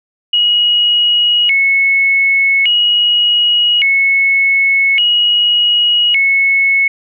sine tone with vibrato, 2524 Hz, D#7, 24 cents sharp, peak -8 dBFS, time 0.33-6.88 s, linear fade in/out 5 ms, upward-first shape square, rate 0.43 Hz, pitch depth 240 cents each way, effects none

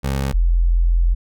20% pulse / sine tone pair in turn, 67.8 / 42.71 Hz, C#2 / F1, -38 / -38 cents, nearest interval minor sixth, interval 800 cents, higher first, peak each -14 / -12 dBFS, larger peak second, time 0.03-0.33 / 0.33-1.15 s, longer second, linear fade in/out 20 ms, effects none

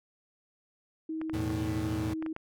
sine tone, 318 Hz, D#4, 38 cents sharp, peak -32 dBFS, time 1.09-2.33 s, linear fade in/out 5 ms
clicks, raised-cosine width 0.5 ms, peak -26 dBFS, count 6, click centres 1.215 / 1.297 / 1.503 / 2.225 / 2.263 / 2.364 s
35% pulse chord, E suspended fourth, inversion none, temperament equal, 82.41 / 110 / 123.47 Hz, E2 / A2 / B2, 0 / 0 / 0 cents, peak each -35 / -33 / -37 dBFS, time 1.33-2.14 s, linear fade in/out 10 ms
effects none

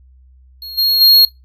square tone with level steps, 4276 Hz, C8, 37 cents sharp, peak -28 / -12 / -6 dBFS, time 0.62-1.25 s, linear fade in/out 2 ms, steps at 0.77 / 1 s, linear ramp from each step 20 ms, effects noise-tail reverb RT60 0.2 s tail -23 dB re dry + added 64 Hz sine -43 dBFS peak until 1.44 s

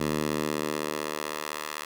10% pulse tone with high-pass filter sweep, 75.8 Hz, D#2, 45 cents flat, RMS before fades -31 dBFS, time 0-1.85 s, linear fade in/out 5 ms, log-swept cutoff 160 to 1100 Hz, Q 0.78, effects none

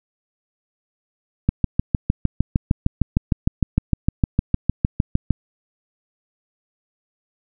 click train, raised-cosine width 5 ms, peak -3 dBFS, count 26, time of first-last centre 1.49-5.307 s, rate 6.55 Hz, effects none

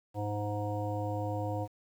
harmonic tone, 103.83 Hz, G#2, in tune, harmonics 1 / 3 / 5 / 7 / 9, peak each -34 / -39 / -38 / -39 / -43 dBFS, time 0.14-1.68 s, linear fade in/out 50 ms, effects 10-bit

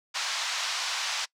white band-pass noise, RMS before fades -31 dBFS, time 0.14-1.26 s, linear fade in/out 20 ms, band 790 to 5900 Hz, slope 24 dB/octave, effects noise-tail reverb RT60 0.1 s tail -23 dB re dry

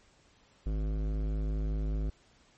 sine tone with hard clipping, 52.4 Hz, G#1, 16 cents sharp, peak -31 dBFS, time 0.66-2.1 s, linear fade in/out 5 ms, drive 15 dB, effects pink hiss -64 dBFS RMS until 2.57 s + MP3 32 kbps

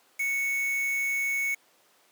triangle tone with quantisation, 2217 Hz, C#7, in tune, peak -24 dBFS, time 0.19-1.55 s, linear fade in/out 10 ms, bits 6, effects pink hiss -62 dBFS RMS until 2.11 s + high-pass 400 Hz 12 dB/octave

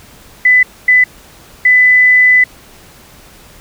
sine tone bursts at uneven times, 2000 Hz, B6, 21 cents sharp, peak -4 dBFS, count 3, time 0.45-0.63 / 0.88-1.04 / 1.65-2.44 s, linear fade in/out 5 ms, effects pink hiss -40 dBFS RMS until 3.6 s

